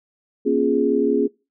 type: chord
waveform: sine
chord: Bb minor seventh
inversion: none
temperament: equal with one note detuned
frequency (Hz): 238.7 / 277.2 / 349.2 / 415.3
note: Bb3 / Db4 / F4 / Ab4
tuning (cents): +41 / 0 / 0 / 0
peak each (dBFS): -23 / -21 / -24 / -19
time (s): 0.45-1.28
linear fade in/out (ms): 20
effects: noise-tail reverb RT60 0.3 s tail -25 dB re dry

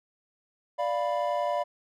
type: chord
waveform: triangle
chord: B diminished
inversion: first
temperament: equal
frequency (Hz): 587.3 / 698.5 / 987.8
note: D5 / F5 / B5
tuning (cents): 0 / 0 / 0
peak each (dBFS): -27 / -28 / -30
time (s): 0.78-1.64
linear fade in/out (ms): 20
effects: none

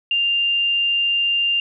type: tone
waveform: sine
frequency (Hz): 2794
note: F7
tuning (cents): 0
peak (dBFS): -16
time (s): 0.11-1.6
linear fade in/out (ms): 2
effects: none

